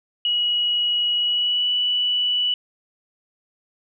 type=tone with pitch glide; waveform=sine; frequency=2912 to 2958 Hz; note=F#7 to F#7; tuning=-28 to -1 cents; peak=-18 dBFS; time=0.25-2.54 s; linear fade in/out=2 ms; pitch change=+27 cents; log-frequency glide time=1.16-1.7 s; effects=none